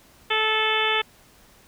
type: harmonic tone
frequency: 436.3 Hz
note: A4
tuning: 15 cents flat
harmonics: 1 / 2 / 3 / 4 / 5 / 6 / 7 / 8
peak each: -28 / -28 / -28 / -28 / -28 / -28 / -28 / -28 dBFS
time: 0.3-1.02 s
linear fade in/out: 10 ms
effects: pink hiss -54 dBFS RMS until 1.67 s